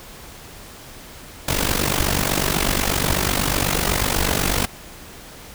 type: noise with amplitude modulation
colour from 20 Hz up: pink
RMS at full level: -17 dBFS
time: 1.48-4.66 s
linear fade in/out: 5 ms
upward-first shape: sine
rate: 48.1 Hz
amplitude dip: 80%
effects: pink hiss -40 dBFS RMS until 5.54 s